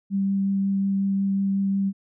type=tone with vibrato; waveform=sine; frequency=196 Hz; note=G3; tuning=in tune; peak=-20 dBFS; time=0.1-1.93 s; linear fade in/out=50 ms; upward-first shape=triangle; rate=5.5 Hz; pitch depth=9 cents each way; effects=none